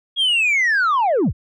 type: linear sweep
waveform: sine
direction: down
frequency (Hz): 3322 to 30.87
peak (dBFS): -12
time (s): 0.16-1.33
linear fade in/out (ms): 50
effects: tanh soft clip ceiling -13 dBFS